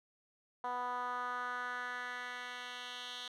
10% pulse tone with band-pass filter sweep, 246.9 Hz, B3, in tune, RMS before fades -41 dBFS, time 0.64-3.28 s, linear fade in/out 2 ms, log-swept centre 910 to 3400 Hz, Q 2.6, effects none

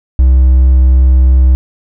triangle tone with hard clipping, 64.5 Hz, C2, 24 cents flat, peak -4 dBFS, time 0.19-1.55 s, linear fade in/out 0 ms, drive 5 dB, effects none

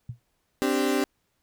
sine tone with exponential decay, 120 Hz, B2, 49 cents flat, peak -28 dBFS, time 0.09-0.2 s, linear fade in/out 5 ms, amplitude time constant 22 ms
35% pulse chord, C suspended second, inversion none, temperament equal, 261.6 / 293.7 / 392 Hz, C4 / D4 / G4, 0 / 0 / 0 cents, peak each -25 dBFS, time 0.62-1.04 s, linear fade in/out 0 ms
effects pink hiss -73 dBFS RMS until 1.42 s

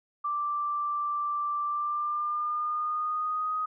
sine tone with pitch glide, 1174.7 to 1251.8 Hz, D6 to D#6, 0 to +10 cents, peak -27 dBFS, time 0.24-3.66 s, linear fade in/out 10 ms, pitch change +110 cents, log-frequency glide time 1.65-3.55 s, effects none

